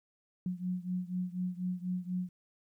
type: beating tone pair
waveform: sine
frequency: 179.9 / 184 Hz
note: F#3 / F#3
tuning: -48 / -9 cents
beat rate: 4.1 Hz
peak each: -35 / -37 dBFS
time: 0.46-2.29 s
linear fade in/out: 2 ms
effects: 12-bit